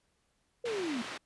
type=linear sweep; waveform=sine; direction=down; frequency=493.9 to 217.6 Hz; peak=-32 dBFS; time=0.64-1.02 s; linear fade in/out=5 ms
type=band-pass noise; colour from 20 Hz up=white; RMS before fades=-42 dBFS; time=0.65-1.18 s; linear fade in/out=10 ms; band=150 to 3000 Hz; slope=12 dB/octave
effects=pink hiss -75 dBFS RMS until 1.25 s + resampled to 24000 Hz

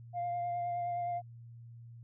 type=tone with vibrato; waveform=sine; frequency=700 Hz; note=F5; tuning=4 cents sharp; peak=-31 dBFS; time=0.13-1.22 s; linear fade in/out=50 ms; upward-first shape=triangle; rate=9.6 Hz; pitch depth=19 cents each way; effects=tanh soft clip ceiling -30 dBFS + added 117 Hz sine -48 dBFS peak until 2.03 s

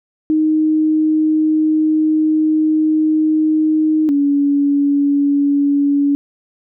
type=tone pair in turn; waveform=sine; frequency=311.1 / 284.2 Hz; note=D#4 / C#4; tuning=0 / +43 cents; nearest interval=major second; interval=157 cents; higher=first; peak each=-11 dBFS; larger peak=neither; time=0.3-4.09 / 4.09-6.15 s; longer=first; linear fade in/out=0 ms; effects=none

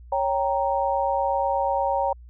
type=chord; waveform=sine; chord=G diminished; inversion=second; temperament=equal; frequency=554.4 / 784 / 932.3 Hz; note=Db5 / G5 / Bb5; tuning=0 / 0 / 0 cents; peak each=-25 dBFS; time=0.12-2.13 s; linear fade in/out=5 ms; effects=added 60 Hz sine -42 dBFS peak until 2.29 s

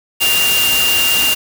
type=tone in noise; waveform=sine; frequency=2794 Hz; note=F7; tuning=in tune; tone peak=-13 dBFS; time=0.2-1.35 s; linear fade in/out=20 ms; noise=white; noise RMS=-17 dBFS; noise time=0.2-1.35 s; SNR=+1 dB; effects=none

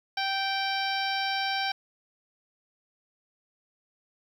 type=harmonic tone; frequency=780 Hz; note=G5; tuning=9 cents flat; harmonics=1 / 2 / 3 / 4 / 5 / 6 / 7; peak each=-30 / -33 / -35 / -36 / -37 / -38 / -38 dBFS; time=0.17-1.72 s; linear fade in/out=5 ms; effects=9-bit

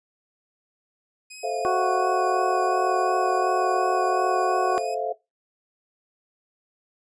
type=tone with vibrato; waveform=15% pulse; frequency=2496 Hz; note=D#7; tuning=5 cents sharp; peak=-32 dBFS; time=1.3-4.95 s; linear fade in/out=10 ms; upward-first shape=sine; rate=2.8 Hz; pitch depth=29 cents each way
type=chord; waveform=sine; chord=F major seventh; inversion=first; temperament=just; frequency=436.5 / 523.8 / 654.8 / 698.5 Hz; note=A4 / C5 / E5 / F5; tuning=-14 / +2 / -12 / 0 cents; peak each=-30 / -32 / -31 / -28 dBFS; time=1.43-5.13 s; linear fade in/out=10 ms
type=harmonic tone; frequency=370 Hz; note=F#4; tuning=in tune; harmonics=1 / 2 / 3 / 4; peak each=-25 / -24 / -26 / -35 dBFS; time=1.65-4.78 s; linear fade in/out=0 ms
effects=noise-tail reverb RT60 0.2 s tail -19 dB re dry + resampled to 22050 Hz

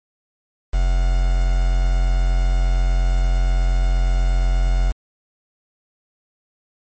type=tone with quantisation; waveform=triangle; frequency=44.24 Hz; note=F1; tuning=23 cents sharp; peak=-12 dBFS; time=0.73-4.92 s; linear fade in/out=10 ms; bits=5; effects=MP3 32 kbps

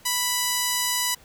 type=tone; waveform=5% pulse; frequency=987.8 Hz; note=B5; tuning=in tune; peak=-10 dBFS; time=0.05-1.15 s; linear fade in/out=10 ms; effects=pink hiss -53 dBFS RMS until 1.24 s

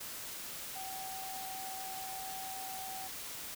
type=tone in noise; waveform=sine; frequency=764 Hz; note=G5; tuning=45 cents flat; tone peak=-43 dBFS; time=0.75-3.08 s; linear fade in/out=10 ms; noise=white; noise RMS=-44 dBFS; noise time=0-3.55 s; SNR=-2 dB; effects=none

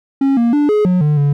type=tone with pitch steps; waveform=triangle; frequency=273.1 / 234.6 / 292.9 / 421.3 / 181.2 / 149.5 / 143.5 Hz; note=C#4 / A#3 / D4 / G#4 / F#3 / D3 / D3; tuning=-26 / +11 / -5 / +25 / -36 / +31 / -40 cents; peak=-8 dBFS; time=0.21-1.33 s; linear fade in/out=5 ms; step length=160 ms; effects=none

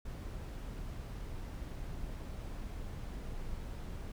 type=noise; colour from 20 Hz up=brown; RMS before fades=-42 dBFS; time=0.05-4.12 s; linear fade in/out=5 ms; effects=none

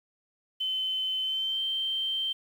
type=tone with pitch glide; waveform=sine; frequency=3059 to 3131 Hz; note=G7 to G7; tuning=-43 to -3 cents; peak=-27 dBFS; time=0.6-2.33 s; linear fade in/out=10 ms; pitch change=+40 cents; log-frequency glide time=1.22-1.61 s; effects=9-bit

